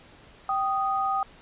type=tone pair together; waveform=sine; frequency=779 / 1241.5 Hz; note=G5 / D#6; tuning=-11 / -4 cents; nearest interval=minor sixth; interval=807 cents; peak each=-26 dBFS; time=0.49-1.23 s; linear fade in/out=2 ms; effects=pink hiss -52 dBFS RMS until 1.41 s + resampled to 8000 Hz